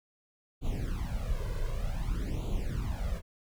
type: noise with flanger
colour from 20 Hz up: brown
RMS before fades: -32 dBFS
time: 0.61-3.22 s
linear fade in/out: 50 ms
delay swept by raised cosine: 0.28 to 1.98 ms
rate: 0.54 Hz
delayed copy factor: +0.95
effects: none